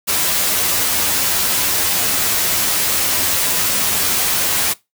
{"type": "noise with comb filter", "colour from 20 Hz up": "white", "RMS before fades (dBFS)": -17, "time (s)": [0.07, 4.74], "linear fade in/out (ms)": 20, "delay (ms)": 11, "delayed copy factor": 0.65, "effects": ["noise-tail reverb RT60 0.2 s tail -20 dB re dry"]}